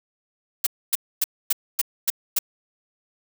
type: noise bursts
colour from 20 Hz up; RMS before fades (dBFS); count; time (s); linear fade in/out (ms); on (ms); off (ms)
blue; -20; 7; 0.64-2.389; 5; 27; 260
effects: none